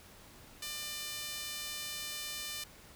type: tone with high-pass filter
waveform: sawtooth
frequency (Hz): 597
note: D5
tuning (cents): +28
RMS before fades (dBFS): -41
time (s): 0.62-2.64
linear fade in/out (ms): 5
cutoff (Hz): 3200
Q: 0.85
effects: pink hiss -56 dBFS RMS until 2.95 s